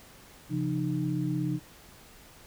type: tone cluster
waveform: sine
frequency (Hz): 135.5 / 172.2 / 306.2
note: C#3 / F3 / D#4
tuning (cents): -39 / -24 / -28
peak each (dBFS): -31 / -32 / -31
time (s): 0.49-1.6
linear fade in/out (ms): 50
effects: pink hiss -53 dBFS RMS until 2.46 s